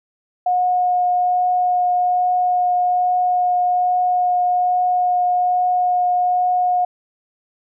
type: tone with vibrato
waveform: sine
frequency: 722 Hz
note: F#5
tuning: 43 cents flat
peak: -14 dBFS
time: 0.46-6.85 s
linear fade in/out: 5 ms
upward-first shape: triangle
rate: 1.2 Hz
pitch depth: 9 cents each way
effects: none